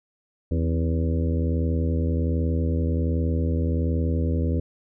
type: harmonic tone with a mistuned harmonic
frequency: 81.3 Hz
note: E2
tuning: 23 cents flat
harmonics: 1 / 2 / 3 / 4 / 5 / 6 / 7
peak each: -22 / -29 / -29 / -34 / -36 / -34 / -40 dBFS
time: 0.51-4.6 s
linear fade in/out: 5 ms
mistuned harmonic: 3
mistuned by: +71 cents
effects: none